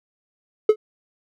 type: tone with exponential decay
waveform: triangle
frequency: 428.6 Hz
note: A4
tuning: 45 cents flat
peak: -3 dBFS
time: 0.69-0.76 s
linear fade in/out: 5 ms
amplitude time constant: 15 ms
effects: tanh soft clip ceiling -2 dBFS